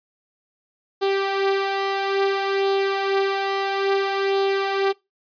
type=tone with flanger; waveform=sawtooth; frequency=392 Hz; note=G4; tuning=in tune; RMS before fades=-22 dBFS; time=1.01-4.93 s; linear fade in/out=20 ms; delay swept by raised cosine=0.24 to 4.14 ms; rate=0.59 Hz; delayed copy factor=+0.5; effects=noise-tail reverb RT60 0.2 s tail -21 dB re dry + resampled to 11025 Hz